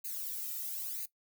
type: noise with flanger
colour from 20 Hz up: violet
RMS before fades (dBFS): -39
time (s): 0.04-1.06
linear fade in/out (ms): 10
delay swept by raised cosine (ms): 0.45 to 1.65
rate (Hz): 1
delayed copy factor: +0.95
effects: noise-tail reverb RT60 0.1 s tail -17 dB re dry